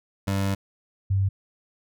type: tone pair in turn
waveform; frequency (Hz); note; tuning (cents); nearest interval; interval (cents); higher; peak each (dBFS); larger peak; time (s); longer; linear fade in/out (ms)
25% pulse / sine; 98 / 97.15; G2 / G2; 0 / -15; unison; 15; first; -19; neither; 0.27-0.55 / 1.1-1.29; first; 10
effects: none